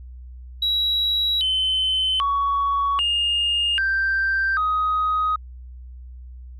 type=tone with pitch steps; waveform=sine; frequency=3883 / 3058 / 1121 / 2832 / 1569 / 1255 Hz; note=B7 / G7 / C#6 / F7 / G6 / D#6; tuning=-30 / -44 / +19 / +23 / +1 / +15 cents; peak=-17 dBFS; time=0.62-5.36 s; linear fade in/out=5 ms; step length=790 ms; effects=tanh soft clip ceiling -15 dBFS + added 62 Hz sine -36 dBFS peak until 6.59 s